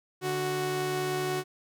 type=tone pair together; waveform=sawtooth; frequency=146.83 / 370 Hz; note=D3 / F#4; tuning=0 / 0 cents; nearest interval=octave + major third; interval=1600 cents; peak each=-31 / -25 dBFS; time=0.21-1.44 s; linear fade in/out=50 ms; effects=none